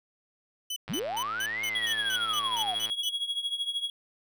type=tone bursts; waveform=sawtooth; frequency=3003 Hz; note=F#7; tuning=25 cents sharp; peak=-28 dBFS; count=11; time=0.7-3.093 s; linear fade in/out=5 ms; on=63 ms; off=170 ms
type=click train; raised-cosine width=0.3 ms; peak=-25 dBFS; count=221; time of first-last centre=0.88-2.898 s; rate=109 Hz
type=linear two-way sweep; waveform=sine; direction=up then down; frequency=116.54 to 2179 to 692 Hz; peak=-30 dBFS; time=0.89-2.75 s; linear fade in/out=10 ms; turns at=1.63 s
type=tone with tremolo; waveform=triangle; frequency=3322 Hz; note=G#7; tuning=in tune; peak=-24 dBFS; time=1.75-3.9 s; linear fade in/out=2 ms; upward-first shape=triangle; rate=13 Hz; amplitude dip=85%
effects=none

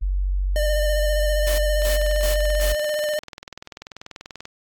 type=tone; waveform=sine; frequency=47.14 Hz; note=F#1; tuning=33 cents sharp; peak=-19 dBFS; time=0.01-2.75 s; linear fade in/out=20 ms
type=tone with vibrato; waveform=square; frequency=602 Hz; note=D5; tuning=43 cents sharp; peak=-22 dBFS; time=0.56-3.19 s; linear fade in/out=0 ms; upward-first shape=square; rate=15 Hz; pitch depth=20 cents each way
type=noise bursts; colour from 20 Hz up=white; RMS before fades=-30 dBFS; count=4; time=1.47-2.72 s; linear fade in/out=0 ms; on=110 ms; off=270 ms
type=click train; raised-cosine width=0.2 ms; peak=-19 dBFS; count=55; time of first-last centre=1.82-4.454 s; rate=20.5 Hz
effects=AAC 64 kbps

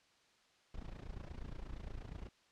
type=noise with amplitude modulation; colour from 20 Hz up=brown; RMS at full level=-43 dBFS; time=0.74-2.29 s; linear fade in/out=2 ms; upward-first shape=sine; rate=28.4 Hz; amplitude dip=85%; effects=white hiss -70 dBFS RMS until 2.51 s + low-pass 5000 Hz 12 dB/octave

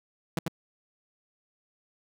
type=tone with echo; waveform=sawtooth; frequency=165.3 Hz; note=E3; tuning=5 cents sharp; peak=-22 dBFS; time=0.37-0.39 s; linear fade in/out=2 ms; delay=92 ms; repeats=1; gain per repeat=-2 dB; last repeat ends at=0.482 s; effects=none

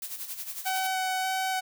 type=noise with tremolo; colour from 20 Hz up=blue; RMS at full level=-35 dBFS; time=0.02-0.87 s; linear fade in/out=2 ms; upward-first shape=sine; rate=11 Hz; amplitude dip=65%
type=tone with vibrato; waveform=sawtooth; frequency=754 Hz; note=F#5; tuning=32 cents sharp; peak=-23 dBFS; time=0.65-1.61 s; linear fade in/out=20 ms; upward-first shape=square; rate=1.7 Hz; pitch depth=8 cents each way
effects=none

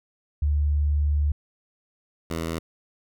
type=tone pair in turn; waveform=sine / 10% pulse; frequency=73.42 / 82.05 Hz; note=D2 / E2; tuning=0 / -8 cents; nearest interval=major second; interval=192 cents; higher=second; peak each=-19 dBFS; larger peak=neither; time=0.42-1.32 / 2.3-2.59 s; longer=first; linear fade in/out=5 ms; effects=none

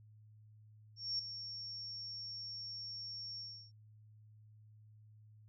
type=tone with ADSR envelope; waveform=sine; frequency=5490 Hz; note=F8; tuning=31 cents flat; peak=-33 dBFS; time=0.96-3.72 s; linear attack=230 ms; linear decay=6 ms; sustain=-10 dB; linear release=330 ms; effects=added 107 Hz sine -58 dBFS peak until 5.48 s

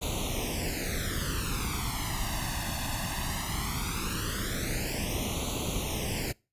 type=noise with flanger; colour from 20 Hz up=pink; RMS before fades=-32 dBFS; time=0.01-6.33 s; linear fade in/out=20 ms; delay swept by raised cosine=0.29 to 1.12 ms; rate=0.18 Hz; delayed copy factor=+0.9; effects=noise-tail reverb RT60 0.3 s tail -25 dB re dry + resampled to 32000 Hz

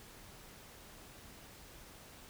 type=silence; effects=pink hiss -55 dBFS RMS until 2.29 s

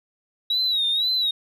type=tone with vibrato; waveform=sine; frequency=3836 Hz; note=A#7; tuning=49 cents sharp; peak=-18 dBFS; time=0.5-1.31 s; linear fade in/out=5 ms; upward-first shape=sine; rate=2 Hz; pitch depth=100 cents each way; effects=tanh soft clip ceiling -16 dBFS

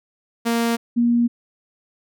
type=tone pair in turn; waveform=sawtooth / sine; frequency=232.5 / 237.4 Hz; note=A#3 / A#3; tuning=-4 / +32 cents; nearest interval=unison; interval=36 cents; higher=second; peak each=-14 dBFS; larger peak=neither; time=0.45-0.77 / 0.96-1.28 s; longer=neither; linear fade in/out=20 ms; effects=none

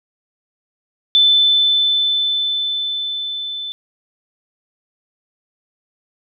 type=tone with level ramp; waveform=sine; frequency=3520 Hz; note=A7; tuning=in tune; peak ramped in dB=-8 to -24 dBFS; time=1.15-3.72 s; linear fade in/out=0 ms; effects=none

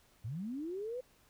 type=linear sweep; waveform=sine; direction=up; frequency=97.1 to 517 Hz; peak=-37 dBFS; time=0.24-1.01 s; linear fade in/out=10 ms; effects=pink hiss -67 dBFS RMS until 1.29 s

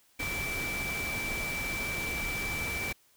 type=tone in noise; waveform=sine; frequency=2325 Hz; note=D7; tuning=18 cents flat; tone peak=-33 dBFS; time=0.19-2.93 s; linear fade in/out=10 ms; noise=pink; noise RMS=-37 dBFS; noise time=0.19-2.93 s; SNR=+1 dB; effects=white hiss -65 dBFS RMS until 3.16 s

